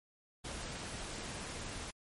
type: noise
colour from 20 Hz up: pink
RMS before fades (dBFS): -43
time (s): 0.44-1.91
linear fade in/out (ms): 10
effects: MP3 48 kbps